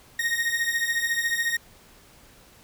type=beating tone pair; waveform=40% pulse; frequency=1855 / 1869 Hz; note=A#6 / A#6; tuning=-9 / +4 cents; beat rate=14 Hz; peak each=-26 / -25 dBFS; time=0.19-1.57 s; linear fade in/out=5 ms; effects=pink hiss -53 dBFS RMS until 2.63 s